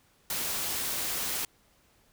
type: noise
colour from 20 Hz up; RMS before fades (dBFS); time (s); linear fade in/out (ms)
white; -32; 0.3-1.45; 2
effects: pink hiss -65 dBFS RMS until 2.12 s